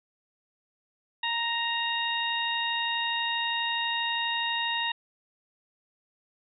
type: harmonic tone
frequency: 932.3 Hz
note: A#5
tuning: in tune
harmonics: 1 / 2 / 3 / 4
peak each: -32 / -32 / -32 / -32 dBFS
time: 1.23-4.92 s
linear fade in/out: 5 ms
effects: none